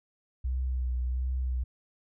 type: tone with vibrato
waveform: sine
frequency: 63 Hz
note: B1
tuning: 35 cents sharp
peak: -27 dBFS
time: 0.44-1.64 s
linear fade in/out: 10 ms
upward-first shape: sine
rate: 1.4 Hz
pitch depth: 31 cents each way
effects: none